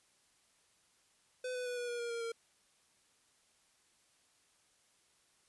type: tone with pitch steps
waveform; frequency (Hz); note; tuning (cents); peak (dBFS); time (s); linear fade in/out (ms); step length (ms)
square; 505 / 498.3 / 491.8 / 485.3 / 478.9 / 472.5 / 466.3 / 460.2; B4 / B4 / B4 / B4 / A#4 / A#4 / A#4 / A#4; +39 / +15 / -7 / -30 / +47 / +23 / +1 / -22; -38; 1.44-2.32; 5; 110
effects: white hiss -71 dBFS RMS until 5.48 s + resampled to 24000 Hz